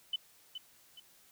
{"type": "tone with echo", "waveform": "sine", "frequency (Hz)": 3013, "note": "F#7", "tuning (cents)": 31, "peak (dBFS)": -30, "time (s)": [0.13, 0.16], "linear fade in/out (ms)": 5, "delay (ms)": 420, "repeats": 2, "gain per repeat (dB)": -9, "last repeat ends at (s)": 1, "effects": ["white hiss -63 dBFS RMS until 1.31 s"]}